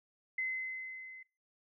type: tone with level ramp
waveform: sine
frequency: 2050 Hz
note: C7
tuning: 36 cents flat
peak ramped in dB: -31 to -48 dBFS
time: 0.38-1.23 s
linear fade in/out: 5 ms
effects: noise-tail reverb RT60 0.3 s tail -22 dB re dry